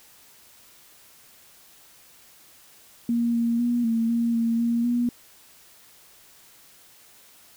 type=tone with pitch steps; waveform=sine; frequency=235.2 / 233.2 / 240.1 / 227.9 / 233.5 / 230.2 / 234.3 / 240.9 Hz; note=A#3 / A#3 / B3 / A#3 / A#3 / A#3 / A#3 / B3; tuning=+16 / +1 / -49 / -39 / +3 / -22 / +9 / -43 cents; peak=-20 dBFS; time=3.09-5.09 s; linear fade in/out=2 ms; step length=250 ms; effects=white hiss -53 dBFS RMS until 7.56 s